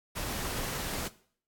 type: noise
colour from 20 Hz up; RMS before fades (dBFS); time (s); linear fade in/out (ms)
pink; -35; 0.15-1.09; 20
effects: noise-tail reverb RT60 0.5 s tail -17 dB re dry + AAC 64 kbps